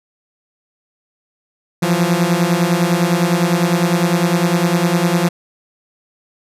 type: beating tone pair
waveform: sawtooth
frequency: 168.3 / 178.2 Hz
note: E3 / F3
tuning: +36 / +35 cents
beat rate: 9.9 Hz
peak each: -12 dBFS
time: 1.82-5.29 s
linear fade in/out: 10 ms
effects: resampled to 32000 Hz